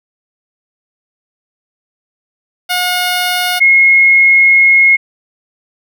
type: tone pair in turn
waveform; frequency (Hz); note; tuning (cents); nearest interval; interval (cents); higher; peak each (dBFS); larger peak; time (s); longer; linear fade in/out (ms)
10% pulse / sine; 721 / 2161; F#5 / C#7; -45 / -45; octave + perfect fifth; 1900; second; -4; neither; 2.69-3.6 / 3.6-4.97; second; 20
effects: none